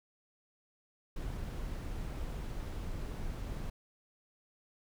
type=noise; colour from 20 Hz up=brown; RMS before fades=-39 dBFS; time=1.16-3.7 s; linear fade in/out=5 ms; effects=none